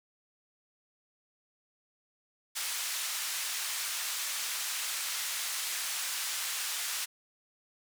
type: band-pass noise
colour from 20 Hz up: white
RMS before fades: -35 dBFS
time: 2.55-7.06 s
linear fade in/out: 20 ms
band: 1200 to 10000 Hz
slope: 12 dB/octave
effects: none